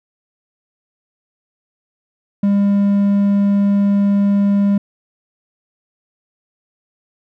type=tone; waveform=triangle; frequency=200.9 Hz; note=G3; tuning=43 cents sharp; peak=-9 dBFS; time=2.43-4.78 s; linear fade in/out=5 ms; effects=none